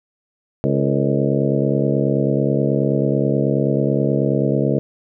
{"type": "harmonic tone with a mistuned harmonic", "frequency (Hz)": 69.3, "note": "C#2", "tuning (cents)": 0, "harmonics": [2, 3, 4, 5, 6, 7, 8, 9], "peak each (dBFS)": [-20, -22, -23, -24, -25, -25, -26, -27], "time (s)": [0.64, 4.79], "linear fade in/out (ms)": 0, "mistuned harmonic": 6, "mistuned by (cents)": 92, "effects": []}